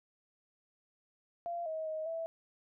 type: tone with pitch steps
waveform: sine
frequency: 688 / 635 / 628 / 657 Hz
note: F5 / D#5 / D#5 / E5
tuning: -26 / +35 / +16 / -6 cents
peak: -35 dBFS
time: 1.46-2.26 s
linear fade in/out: 0 ms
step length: 200 ms
effects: none